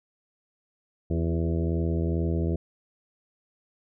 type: harmonic tone with a mistuned harmonic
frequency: 82.41 Hz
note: E2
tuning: in tune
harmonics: 1 / 2 / 3 / 4 / 5 / 6 / 7 / 8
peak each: -26 / -29 / -35 / -32 / -36 / -39 / -43 / -42 dBFS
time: 1.1-2.56 s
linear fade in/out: 5 ms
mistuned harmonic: 4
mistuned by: +34 cents
effects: none

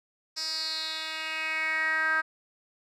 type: tone with band-pass filter sweep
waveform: 10% pulse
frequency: 316.6 Hz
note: D#4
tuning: 30 cents sharp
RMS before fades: -30 dBFS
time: 0.36-2.22 s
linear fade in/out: 20 ms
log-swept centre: 5400 to 1500 Hz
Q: 5.1
effects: none

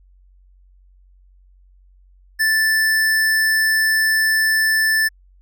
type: tone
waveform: square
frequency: 1760 Hz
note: A6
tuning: in tune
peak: -15 dBFS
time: 2.39-5.09 s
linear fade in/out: 20 ms
effects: added 46 Hz sine -48 dBFS peak until 5.41 s

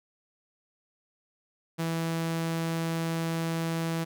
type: tone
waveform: sawtooth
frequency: 164.6 Hz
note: E3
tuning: 2 cents flat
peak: -24 dBFS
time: 1.78-4.05 s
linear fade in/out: 20 ms
effects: none

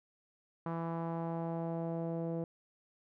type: tone with low-pass filter sweep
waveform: sawtooth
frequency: 166.2 Hz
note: E3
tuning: 15 cents sharp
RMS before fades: -37 dBFS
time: 0.66-2.44 s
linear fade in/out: 2 ms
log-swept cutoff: 1100 to 540 Hz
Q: 2.3
effects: none

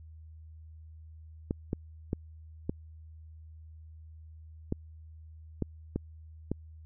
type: clicks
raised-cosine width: 3 ms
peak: -17 dBFS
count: 8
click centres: 1.509 / 1.731 / 2.131 / 2.695 / 4.724 / 5.623 / 5.96 / 6.516 s
effects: added 79 Hz sine -47 dBFS peak until 6.85 s

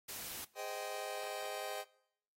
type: noise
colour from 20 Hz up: white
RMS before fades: -45 dBFS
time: 0.08-0.45 s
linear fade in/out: 10 ms
type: chord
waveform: sawtooth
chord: Ab major seventh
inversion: none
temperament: just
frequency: 415.3 / 519.1 / 623 / 778.7 Hz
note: Ab4 / C5 / Eb5 / G5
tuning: 0 / -14 / +2 / -12 cents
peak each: -44 / -42 / -40 / -40 dBFS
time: 0.55-1.85 s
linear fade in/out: 50 ms
effects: noise-tail reverb RT60 0.8 s tail -23 dB re dry + AAC 48 kbps

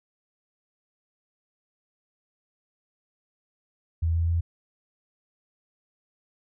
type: tone with pitch steps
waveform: sine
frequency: 82.41 / 83.42 / 84.43 Hz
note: E2 / E2 / E2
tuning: 0 / +21 / +42 cents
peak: -21 dBFS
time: 4.02-4.41 s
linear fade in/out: 10 ms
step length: 130 ms
effects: none

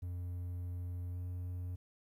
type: tone with pitch glide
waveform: triangle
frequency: 88.7 to 89.52 Hz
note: F2 to F2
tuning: +27 to +43 cents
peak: -36 dBFS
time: 0.02-1.76 s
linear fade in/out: 10 ms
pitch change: +16 cents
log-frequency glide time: 1.11-1.19 s
effects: 12-bit

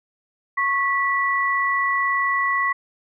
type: tone pair together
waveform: sine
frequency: 1101 / 1959.2 Hz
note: C#6 / B6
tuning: -12 / -14 cents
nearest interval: minor seventh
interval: 998 cents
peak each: -21 dBFS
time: 0.57-2.73 s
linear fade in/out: 10 ms
effects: none

